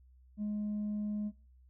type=tone with tanh clipping; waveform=triangle; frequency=209.2 Hz; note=G#3; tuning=13 cents sharp; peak=-33 dBFS; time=0.37-1.32 s; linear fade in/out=50 ms; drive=6 dB; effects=noise-tail reverb RT60 0.4 s tail -24 dB re dry + added 63 Hz sine -58 dBFS peak until 1.69 s